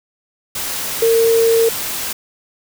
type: tone in noise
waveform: sine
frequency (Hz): 456.5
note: A#4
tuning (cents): -36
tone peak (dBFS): -10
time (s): 1.02-1.69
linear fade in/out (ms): 5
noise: white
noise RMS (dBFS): -23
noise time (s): 0.55-2.13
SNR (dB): +10
effects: none